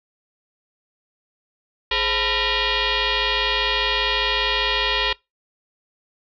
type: tone with frequency modulation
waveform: sine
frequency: 420.5 Hz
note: G#4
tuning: 22 cents sharp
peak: -18 dBFS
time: 1.91-5.13 s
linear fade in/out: 5 ms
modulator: 473 Hz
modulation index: 7.7
effects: noise-tail reverb RT60 0.2 s tail -24 dB re dry